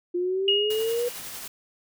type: exponential sweep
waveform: sine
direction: up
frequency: 349.2 to 489.9 Hz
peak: -23 dBFS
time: 0.14-1.09 s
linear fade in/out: 10 ms
type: tone with exponential decay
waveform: sine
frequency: 2869 Hz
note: F7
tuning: 46 cents sharp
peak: -17 dBFS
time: 0.48-1.22 s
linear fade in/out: 2 ms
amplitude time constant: 160 ms
type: noise with tremolo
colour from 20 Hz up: white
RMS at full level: -36 dBFS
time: 0.7-1.48 s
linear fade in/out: 5 ms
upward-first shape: triangle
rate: 11 Hz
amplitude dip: 35%
effects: none